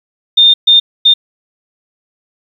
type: tone bursts at uneven times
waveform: sine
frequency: 3628 Hz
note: A#7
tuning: 48 cents flat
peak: -3 dBFS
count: 3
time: 0.37-0.54 / 0.67-0.8 / 1.05-1.14 s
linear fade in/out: 10 ms
effects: 7-bit